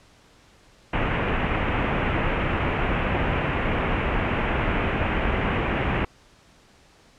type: low-pass noise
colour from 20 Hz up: pink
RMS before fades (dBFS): -24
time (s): 0.93-6.05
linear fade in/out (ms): 5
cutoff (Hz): 2800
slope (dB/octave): 48
effects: pink hiss -55 dBFS RMS until 7.18 s + low-pass 7000 Hz 12 dB/octave